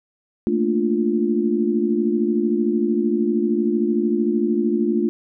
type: chord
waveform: sine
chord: Bb major seventh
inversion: third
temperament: equal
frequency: 220 / 233.1 / 293.7 / 349.2 Hz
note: A3 / Bb3 / D4 / F4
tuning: 0 / 0 / 0 / 0 cents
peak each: -21 / -25 / -24 / -21 dBFS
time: 0.47-5.09 s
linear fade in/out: 0 ms
effects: none